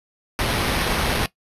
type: noise with sample-and-hold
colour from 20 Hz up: pink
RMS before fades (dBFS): -22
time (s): 0.39-1.26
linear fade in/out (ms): 0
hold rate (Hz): 7350
effects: noise-tail reverb RT60 0.1 s tail -17 dB re dry + resampled to 32000 Hz